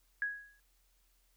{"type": "tone with exponential decay", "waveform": "sine", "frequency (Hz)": 1661.2, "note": "G#6", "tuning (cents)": 0, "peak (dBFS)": -29, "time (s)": [0.22, 0.6], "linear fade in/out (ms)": 1, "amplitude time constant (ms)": 82, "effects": ["added 42 Hz sine -70 dBFS peak until 1.36 s", "white hiss -74 dBFS RMS until 1.36 s"]}